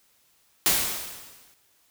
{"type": "noise with exponential decay", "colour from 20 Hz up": "white", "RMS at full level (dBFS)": -19, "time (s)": [0.66, 1.54], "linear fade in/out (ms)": 0, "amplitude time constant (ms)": 190, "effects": ["white hiss -64 dBFS RMS until 1.9 s"]}